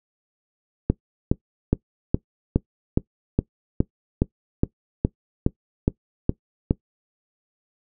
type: click train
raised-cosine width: 3 ms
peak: -4 dBFS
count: 15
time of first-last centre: 0.9-6.709 s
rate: 2.41 Hz
effects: noise-tail reverb RT60 0.1 s tail -20 dB re dry